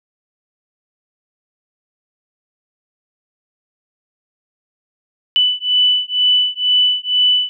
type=beating tone pair; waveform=sine; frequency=2984 / 2986.1 Hz; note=F#7 / F#7; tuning=+14 / +15 cents; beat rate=2.1 Hz; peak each=-15 dBFS; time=5.36-7.49 s; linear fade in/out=0 ms; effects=none